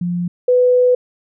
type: tone pair in turn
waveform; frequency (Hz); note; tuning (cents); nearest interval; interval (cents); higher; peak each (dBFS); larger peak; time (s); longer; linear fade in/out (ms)
sine; 175.5 / 497.8; F3 / B4; +9 / +14; octave + tritone; 1805; second; -17 / -9; second; 0.01-0.28 / 0.48-0.95; second; 5
effects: none